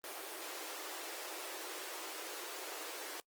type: high-pass noise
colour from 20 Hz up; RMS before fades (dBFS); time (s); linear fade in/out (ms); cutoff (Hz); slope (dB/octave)
pink; -45; 0.04-3.2; 0; 310; 96
effects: noise-tail reverb RT60 0.1 s tail -24 dB re dry + Opus 24 kbps